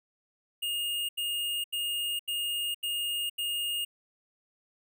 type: tone bursts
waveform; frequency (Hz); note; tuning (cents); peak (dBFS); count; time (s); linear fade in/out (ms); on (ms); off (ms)
square; 2842; F7; +30; -30; 6; 0.62-3.85; 10; 470; 82
effects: none